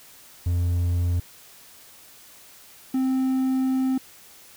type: tone pair in turn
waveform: triangle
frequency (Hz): 87.31 / 261.6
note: F2 / C4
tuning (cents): 0 / 0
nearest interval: octave + perfect fifth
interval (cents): 1900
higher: second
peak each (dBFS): -18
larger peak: neither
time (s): 0.46-1.2 / 2.94-3.98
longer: second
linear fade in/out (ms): 5
effects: white hiss -49 dBFS RMS until 4.56 s